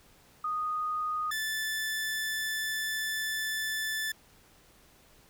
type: tone pair in turn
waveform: sine / sawtooth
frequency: 1239 / 1752.2 Hz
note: D#6 / A6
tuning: -8 / -8 cents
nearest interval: tritone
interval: 600 cents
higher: second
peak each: -29 / -27 dBFS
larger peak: second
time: 0.44-1.31 / 1.31-4.12 s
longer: second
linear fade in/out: 5 ms
effects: pink hiss -60 dBFS RMS until 5.29 s